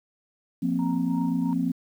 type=chord; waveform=sine; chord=F suspended fourth; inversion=none; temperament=equal; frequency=174.61 / 233.1 / 261.6 Hz; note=F3 / Bb3 / C4; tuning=0 / 0 / 0 cents; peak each=-27 / -28 / -25 dBFS; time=0.62-1.72 s; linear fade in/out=10 ms
type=tone with tremolo; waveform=sine; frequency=932.3 Hz; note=A#5; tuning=in tune; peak=-34 dBFS; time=0.79-1.53 s; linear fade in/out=0 ms; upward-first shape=sine; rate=3 Hz; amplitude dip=80%
effects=tanh soft clip ceiling -12 dBFS + 9-bit